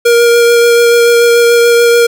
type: tone with vibrato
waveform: square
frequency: 471.6 Hz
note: A#4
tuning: 20 cents sharp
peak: -5 dBFS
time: 0.05-2.07 s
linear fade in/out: 10 ms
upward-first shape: sine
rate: 6.9 Hz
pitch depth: 11 cents each way
effects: none